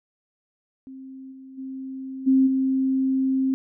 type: tone with level steps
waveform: sine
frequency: 264.7 Hz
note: C4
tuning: 20 cents sharp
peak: -37 / -40 / -31 / -14 / -19 dBFS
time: 0.87-3.54 s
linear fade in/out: 0 ms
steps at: 1.31 / 1.57 / 2.26 / 2.46 s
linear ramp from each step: 20 ms
effects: none